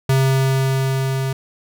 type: tone with level ramp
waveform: square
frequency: 133.6 Hz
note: C3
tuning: 36 cents sharp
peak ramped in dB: -13 to -20 dBFS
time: 0.09-1.33 s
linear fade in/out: 5 ms
effects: none